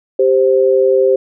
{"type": "tone pair together", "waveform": "sine", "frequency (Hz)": [392, 523.3], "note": ["G4", "C5"], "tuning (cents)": [0, 0], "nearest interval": "perfect fourth", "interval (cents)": 500, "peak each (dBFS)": -11, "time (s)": [0.19, 1.16], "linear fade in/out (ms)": 5, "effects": []}